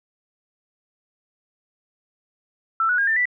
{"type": "tone with pitch steps", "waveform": "sine", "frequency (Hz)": [1331, 1468.3, 1619.8, 1787, 1971.3], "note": ["E6", "F#6", "G#6", "A6", "B6"], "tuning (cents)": [16, -14, -44, 26, -4], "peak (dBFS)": -17, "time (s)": [2.8, 3.255], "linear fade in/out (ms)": 2, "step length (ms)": 91, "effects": []}